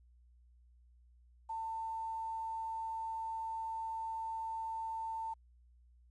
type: tone with quantisation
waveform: sine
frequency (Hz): 896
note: A5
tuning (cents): +31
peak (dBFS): -37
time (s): 1.49-5.34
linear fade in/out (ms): 10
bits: 11
effects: added 60 Hz sine -61 dBFS peak until 6.1 s + resampled to 22050 Hz